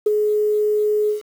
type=tone with ADSR envelope; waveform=sine; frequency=422 Hz; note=G#4; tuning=28 cents sharp; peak=-10 dBFS; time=0.06-1.22 s; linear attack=7 ms; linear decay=21 ms; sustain=-5 dB; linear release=130 ms; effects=tanh soft clip ceiling -6 dBFS + 7-bit